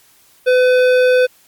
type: tone with hard clipping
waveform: triangle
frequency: 504 Hz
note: B4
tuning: 35 cents sharp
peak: -11 dBFS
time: 0.46-1.27 s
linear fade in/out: 20 ms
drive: 17 dB
effects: white hiss -51 dBFS RMS until 1.47 s + Opus 48 kbps